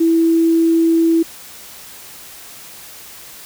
sine tone, 329.6 Hz, E4, in tune, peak -10 dBFS, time 0-1.23 s, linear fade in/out 10 ms, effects white hiss -37 dBFS RMS until 3.45 s

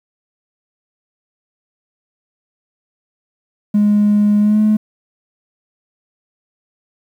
triangle tone with pitch glide, 207.7 to 213.9 Hz, G#3 to A3, 0 to -49 cents, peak -6 dBFS, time 3.74-4.77 s, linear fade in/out 10 ms, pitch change +51 cents, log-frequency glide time 4.4-4.6 s, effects tanh soft clip ceiling -6 dBFS + 8-bit

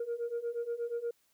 sine beating tone pair, 466.2 / 474.6 Hz, A#4 / A#4, 0 / +31 cents, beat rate 8.4 Hz, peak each -36 / -34 dBFS, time 0-1.11 s, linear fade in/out 5 ms, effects tanh soft clip ceiling -29 dBFS + white hiss -72 dBFS RMS until 1.33 s

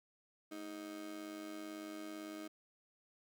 35% pulse tone with amplitude modulation, 313.4 Hz, D#4, 13 cents sharp, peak -40 dBFS, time 0.51-2.48 s, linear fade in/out 10 ms, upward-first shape sine, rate 97.9 Hz, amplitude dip 70%, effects none

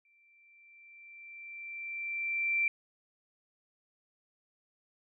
sine tone with exponential growth, 2349 Hz, D7, in tune, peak -25 dBFS, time 0.05-2.68 s, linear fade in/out 2 ms, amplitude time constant 570 ms, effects none

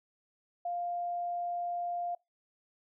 sine tone, 700 Hz, F5, 4 cents sharp, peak -32 dBFS, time 0.65-2.15 s, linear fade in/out 5 ms, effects noise-tail reverb RT60 0.2 s tail -24 dB re dry

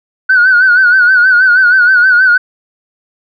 sine tone with vibrato, 1485 Hz, F#6, 6 cents sharp, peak -3 dBFS, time 0.29-2.38 s, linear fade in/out 10 ms, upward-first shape sine, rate 6.3 Hz, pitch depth 76 cents each way, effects tanh soft clip ceiling 0 dBFS

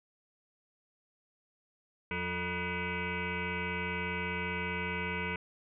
sine tone with frequency modulation, 1231 Hz, D#6, 19 cents flat, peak -32 dBFS, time 2.11-5.36 s, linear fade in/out 2 ms, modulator 263 Hz, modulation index 5.2, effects none

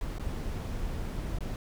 brown noise with dropouts, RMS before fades -34 dBFS, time 0.01-1.56 s, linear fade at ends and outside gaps 1 ms, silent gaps 0.184-0.196 / 1.386-1.406 s, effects none

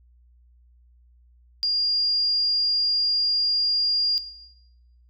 sine tone, 4815 Hz, D8, 42 cents sharp, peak -20 dBFS, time 1.63-4.18 s, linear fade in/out 0 ms, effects noise-tail reverb RT60 1.0 s tail -17 dB re dry + added 60 Hz sine -53 dBFS peak until 5.09 s

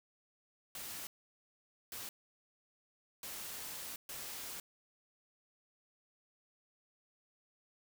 white noise bursts at uneven times, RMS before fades -45 dBFS, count 4, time 0.75-1.07 / 1.92-2.09 / 3.23-3.96 / 4.09-4.6 s, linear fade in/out 2 ms, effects none

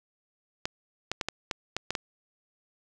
clicks, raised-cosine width 0.2 ms, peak -12 dBFS, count 8, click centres 0.655 / 1.116 / 1.212 / 1.286 / 1.512 / 1.766 / 1.906 / 1.952 s, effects none

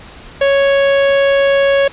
45% pulse tone, 554.4 Hz, C#5, in tune, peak -9 dBFS, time 0.41-1.88 s, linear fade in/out 5 ms, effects pink hiss -36 dBFS RMS until 1.92 s + resampled to 8000 Hz

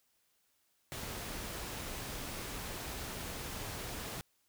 pink noise, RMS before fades -42 dBFS, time 0.92-4.21 s, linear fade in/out 0 ms, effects white hiss -75 dBFS RMS until 4.48 s

